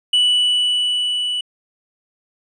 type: tone with level ramp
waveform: triangle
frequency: 2960 Hz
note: F#7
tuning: in tune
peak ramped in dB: -10 to -18 dBFS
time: 0.13-1.41 s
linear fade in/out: 5 ms
effects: resampled to 22050 Hz